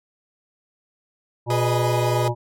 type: harmonic tone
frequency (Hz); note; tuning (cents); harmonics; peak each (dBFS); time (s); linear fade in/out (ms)
120; B2; -49; 1 / 3 / 5 / 7 / 8; -21 / -26 / -28 / -29 / -30; 1.46-2.35; 50
type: chord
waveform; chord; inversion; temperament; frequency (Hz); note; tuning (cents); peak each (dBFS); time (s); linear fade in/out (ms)
30% pulse; G# minor; none; equal; 415.3 / 493.9 / 622.3; G#4 / B4 / D#5; 0 / 0 / 0; -25; 1.5-2.28; 2
effects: MP3 64 kbps